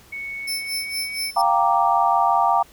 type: tone with pitch glide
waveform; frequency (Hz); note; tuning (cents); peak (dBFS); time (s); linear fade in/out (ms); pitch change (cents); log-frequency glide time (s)
sine; 2217 to 2252; C#7 to C#7; 0 to +27; -28; 0.12-1.31; 10; +27; 0.54-1.01
type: tone with tremolo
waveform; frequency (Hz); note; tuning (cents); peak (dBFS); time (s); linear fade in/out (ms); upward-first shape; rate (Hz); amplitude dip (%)
sawtooth; 5300; E8; +9; -21; 0.47-1.42; 10; sine; 4.3; 85
type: chord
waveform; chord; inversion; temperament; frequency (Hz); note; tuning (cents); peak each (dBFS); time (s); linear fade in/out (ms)
sine; G minor seventh; third; equal; 698.5 / 784 / 932.3 / 1174.7; F5 / G5 / Bb5 / D6; 0 / 0 / 0 / 0; -21 / -20 / -20 / -22; 1.36-2.63; 10
effects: pink hiss -50 dBFS RMS until 2.72 s